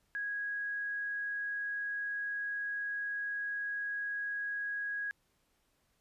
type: tone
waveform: sine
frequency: 1654 Hz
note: G#6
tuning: 8 cents flat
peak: -34 dBFS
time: 0.15-5.11 s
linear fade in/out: 0 ms
effects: pink hiss -75 dBFS RMS until 6 s + resampled to 32000 Hz